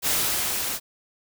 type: noise with level ramp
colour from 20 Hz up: white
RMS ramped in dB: -22 to -29 dBFS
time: 0.02-0.8 s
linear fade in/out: 50 ms
effects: none